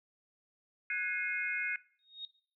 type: chord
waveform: sine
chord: Ab dominant seventh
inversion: third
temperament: equal with one note detuned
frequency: 1480 / 1661.2 / 2146 / 2489 Hz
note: Gb6 / Ab6 / C7 / Eb7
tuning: 0 / 0 / +43 / 0 cents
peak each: -40 / -39 / -35 / -39 dBFS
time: 0.9-1.76 s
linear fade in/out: 2 ms
type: tone with exponential growth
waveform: sine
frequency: 3729 Hz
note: A#7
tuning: in tune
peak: -36 dBFS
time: 1.99-2.25 s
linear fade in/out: 1 ms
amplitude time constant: 56 ms
effects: noise-tail reverb RT60 0.5 s tail -20 dB re dry